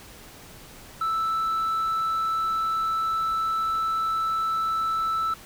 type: tone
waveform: sine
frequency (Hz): 1318.5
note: E6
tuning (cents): 0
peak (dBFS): -20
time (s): 1.01-5.34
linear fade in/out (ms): 5
effects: tanh soft clip ceiling -22 dBFS + pink hiss -46 dBFS RMS until 5.45 s